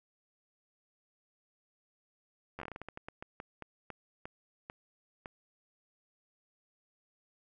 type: slowing click train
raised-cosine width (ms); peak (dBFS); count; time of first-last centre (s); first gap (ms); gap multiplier
0.5; -27; 19; 2.59-5.258; 11; 1.26
effects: none